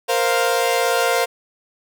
sawtooth chord, Bb suspended second, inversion none, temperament equal, 466.2 / 523.3 / 698.5 Hz, Bb4 / C5 / F5, 0 / 0 / 0 cents, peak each -17 dBFS, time 0.08-1.26 s, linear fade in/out 20 ms, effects none

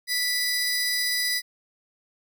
sawtooth tone pair together, 1975.5 / 4931 Hz, B6 / D#8, 0 / -16 cents, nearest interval octave + major third, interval 1584 cents, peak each -23 dBFS, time 0.07-1.42 s, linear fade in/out 50 ms, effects none

